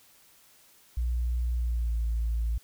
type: tone with pitch glide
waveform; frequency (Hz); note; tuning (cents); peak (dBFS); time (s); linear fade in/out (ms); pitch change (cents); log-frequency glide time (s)
sine; 60 to 56.63; B1 to A#1; -49 to -49; -24; 0.97-2.58; 5; -100; 1.58-2
effects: tanh soft clip ceiling -22 dBFS + white hiss -59 dBFS RMS until 2.63 s